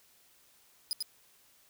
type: tone with echo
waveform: sawtooth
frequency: 4978 Hz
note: D#8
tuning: in tune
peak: -27 dBFS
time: 0.91-0.93 s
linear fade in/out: 0 ms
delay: 95 ms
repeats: 1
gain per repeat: -2 dB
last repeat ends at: 1.025 s
effects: white hiss -64 dBFS RMS until 1.69 s